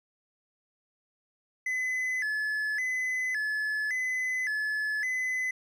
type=tone with vibrato; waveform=triangle; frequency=1863 Hz; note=A#6; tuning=2 cents flat; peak=-26 dBFS; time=1.66-5.51 s; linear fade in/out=5 ms; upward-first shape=square; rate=0.89 Hz; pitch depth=140 cents each way; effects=none